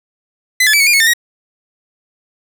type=tone with pitch steps; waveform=sawtooth; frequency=2018 / 1724 / 2307 / 2211 / 2400 / 2197 / 1804 / 1894 Hz; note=B6 / A6 / D7 / C#7 / D7 / C#7 / A6 / A#6; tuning=+37 / -36 / -31 / -5 / +37 / -16 / +43 / +27 cents; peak=-5 dBFS; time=0.6-1.136 s; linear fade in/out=5 ms; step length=67 ms; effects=none